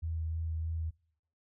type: tone with vibrato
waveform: sine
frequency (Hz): 81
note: E2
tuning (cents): -30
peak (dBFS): -32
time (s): 0.02-0.91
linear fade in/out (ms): 20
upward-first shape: sine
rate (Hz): 3.2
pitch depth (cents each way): 16
effects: noise-tail reverb RT60 0.7 s tail -25 dB re dry